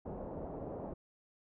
white low-pass noise, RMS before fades -43 dBFS, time 0.05-0.94 s, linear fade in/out 10 ms, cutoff 670 Hz, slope 24 dB/octave, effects none

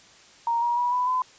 sine tone with pitch steps, 933 / 952.6 / 972.6 / 993.1 / 1013.9 Hz, A#5 / A#5 / B5 / B5 / B5, +1 / +37 / -27 / +9 / +45 cents, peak -21 dBFS, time 0.47-1.22 s, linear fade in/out 2 ms, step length 150 ms, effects white hiss -52 dBFS RMS until 1.38 s + resampled to 16000 Hz

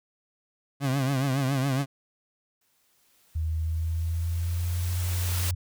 30% pulse tone with vibrato, 135 Hz, C#3, 45 cents flat, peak -21 dBFS, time 0.8-1.86 s, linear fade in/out 50 ms, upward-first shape triangle, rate 7.2 Hz, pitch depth 110 cents each way
white noise with exponential growth, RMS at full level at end -31 dBFS, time 2.61-5.51 s, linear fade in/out 5 ms, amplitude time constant 630 ms
sine tone with pitch glide, 79.6 to 88.83 Hz, D#2 to F2, +40 to +30 cents, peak -25 dBFS, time 3.35-5.55 s, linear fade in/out 10 ms, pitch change +190 cents, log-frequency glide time 3.56-4.94 s
effects none

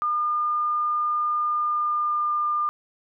sine tone with pitch glide, 1210 to 1202.3 Hz, D#6 to D6, -49 to +40 cents, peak -21 dBFS, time 0.02-2.69 s, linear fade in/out 0 ms, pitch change -11 cents, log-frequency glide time 1.39-2.36 s, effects none

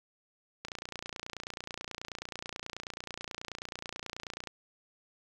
click train, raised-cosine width 0.2 ms, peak -21 dBFS, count 113, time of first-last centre 0.65-4.473 s, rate 29.3 Hz, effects 9-bit

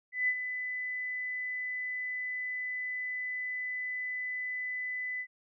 sine tone with ADSR envelope, 2002 Hz, B6, 23 cents sharp, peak -24 dBFS, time 0.12-5.27 s, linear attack 160 ms, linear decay 60 ms, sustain -9 dB, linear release 67 ms, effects none

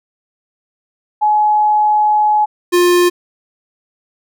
sine / square tone pair in turn, 846 / 353.4 Hz, G#5 / F4, +32 / +21 cents, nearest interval octave + minor third, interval 1511 cents, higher first, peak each -9 dBFS, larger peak neither, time 1.21-2.46 / 2.72-3.1 s, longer first, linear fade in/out 20 ms, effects none

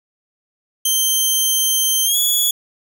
10% pulse tone with pitch glide, 3136 to 3381 Hz, G7 to G#7, 0 to +30 cents, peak -7 dBFS, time 0.85-2.51 s, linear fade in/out 5 ms, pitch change +130 cents, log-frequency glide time 2.05-2.17 s, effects none

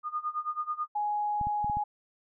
sine tone with tremolo, 1223 Hz, D#6, 30 cents flat, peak -27 dBFS, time 0.03-0.88 s, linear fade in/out 50 ms, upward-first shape sine, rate 9.2 Hz, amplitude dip 90%
sine tone, 834 Hz, G#5, 7 cents sharp, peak -27 dBFS, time 0.95-1.84 s, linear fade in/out 10 ms
clicks, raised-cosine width 5 ms, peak -26 dBFS, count 5, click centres 1.413 / 1.47 / 1.645 / 1.698 / 1.77 s
effects none

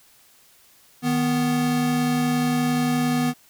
square tone pair together, 155.56 / 246.9 Hz, D#3 / B3, 0 / 0 cents, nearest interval minor sixth, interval 800 cents, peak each -27 / -21 dBFS, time 1.02-3.34 s, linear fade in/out 50 ms, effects white hiss -55 dBFS RMS until 3.49 s

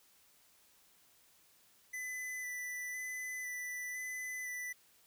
square tone with vibrato, 1996 Hz, B6, 18 cents sharp, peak -40 dBFS, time 1.93-4.73 s, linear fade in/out 10 ms, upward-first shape square, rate 0.99 Hz, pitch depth 11 cents each way, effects white hiss -67 dBFS RMS until 5.06 s

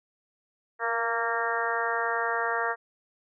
harmonic tone with a mistuned harmonic, 230.6 Hz, A#3, 19 cents flat, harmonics 2 / 3 / 4 / 5 / 6 / 7 / 8, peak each -33 / -33 / -33 / -33 / -33 / -33 / -33 dBFS, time 0.79-2.76 s, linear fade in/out 50 ms, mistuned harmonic 2, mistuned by +20 cents, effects none

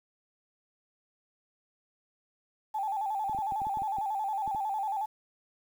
sine tone with vibrato, 824 Hz, G#5, 14 cents flat, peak -29 dBFS, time 2.74-5.06 s, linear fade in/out 10 ms, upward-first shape square, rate 11 Hz, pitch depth 82 cents each way
clicks, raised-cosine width 3 ms, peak -32 dBFS, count 11, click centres 3.296 / 3.348 / 3.388 / 3.522 / 3.618 / 3.669 / 3.772 / 3.82 / 3.985 / 4.477 / 4.548 s
effects 9-bit

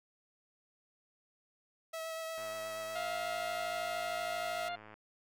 sawtooth tone with vibrato, 648 Hz, E5, 30 cents flat, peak -35 dBFS, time 1.93-4.69 s, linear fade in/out 10 ms, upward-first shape triangle, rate 8.4 Hz, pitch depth 15 cents each way
click train, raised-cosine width 0.5 ms, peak -37 dBFS, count 275, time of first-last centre 2.38-4.941 s, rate 107 Hz
harmonic tone, 701 Hz, F5, 6 cents sharp, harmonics 1 / 2 / 3 / 4 / 5 / 6, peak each -38 / -44 / -48 / -50 / -52 / -54 dBFS, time 2.95-4.76 s, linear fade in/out 10 ms
effects none

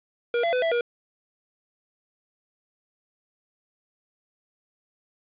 square tone with pitch steps, 475.9 / 678 / 502 / 660 / 477.1 Hz, A#4 / E5 / B4 / E5 / A#4, +36 / +49 / +28 / +2 / +40 cents, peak -22 dBFS, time 0.34-0.81 s, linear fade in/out 2 ms, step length 94 ms, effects resampled to 8000 Hz + 8-bit

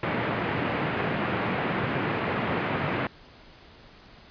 pink band-pass noise, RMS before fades -28 dBFS, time 0.03-3.07 s, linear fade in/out 2 ms, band 110 to 2500 Hz, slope 24 dB/octave, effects pink hiss -51 dBFS RMS until 4.3 s + resampled to 11025 Hz

